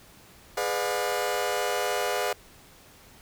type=chord; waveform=sawtooth; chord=G# diminished seventh; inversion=none; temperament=just; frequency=415.3 / 498.4 / 598 / 717.6 Hz; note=G#4 / B4 / D5 / F5; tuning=0 / +16 / +31 / +47 cents; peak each=-28 / -27 / -28 / -27 dBFS; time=0.57-2.33 s; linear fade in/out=5 ms; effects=pink hiss -53 dBFS RMS until 3.21 s